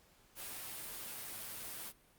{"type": "noise with comb filter", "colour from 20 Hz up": "white", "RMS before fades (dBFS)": -45, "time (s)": [0.35, 1.93], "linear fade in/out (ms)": 50, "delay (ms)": 9.2, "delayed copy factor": 0.55, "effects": ["pink hiss -67 dBFS RMS until 2.18 s", "Opus 48 kbps"]}